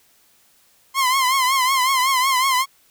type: tone with vibrato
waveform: sawtooth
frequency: 1046 Hz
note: C6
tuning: 1 cent flat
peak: -12 dBFS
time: 0.94-2.66 s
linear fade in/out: 50 ms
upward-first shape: triangle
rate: 5.4 Hz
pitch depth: 100 cents each way
effects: white hiss -57 dBFS RMS until 2.9 s